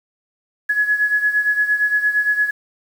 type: beating tone pair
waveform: sine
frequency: 1687 / 1695.7 Hz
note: G#6 / G#6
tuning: +27 / +36 cents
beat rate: 8.7 Hz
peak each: -16 / -21 dBFS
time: 0.69-2.51 s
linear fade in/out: 10 ms
effects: 7-bit